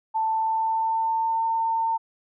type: tone with pitch glide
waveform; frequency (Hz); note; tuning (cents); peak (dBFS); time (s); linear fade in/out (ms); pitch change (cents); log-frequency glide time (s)
sine; 885 to 904.6; A5 to A5; +10 to +48; -21; 0.14-1.98; 20; +38; 0.26-1.47
effects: none